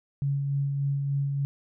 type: tone with tremolo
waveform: sine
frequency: 140 Hz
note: C#3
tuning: 18 cents sharp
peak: -23 dBFS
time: 0.22-1.45 s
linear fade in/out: 0 ms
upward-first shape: sine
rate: 3.4 Hz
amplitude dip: 30%
effects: none